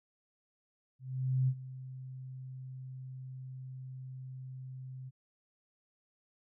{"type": "tone with ADSR envelope", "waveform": "sine", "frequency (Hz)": 130, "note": "C3", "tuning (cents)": -11, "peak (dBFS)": -25, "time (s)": [0.99, 5.11], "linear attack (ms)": 490, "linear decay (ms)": 61, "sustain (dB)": -17, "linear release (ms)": 31, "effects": []}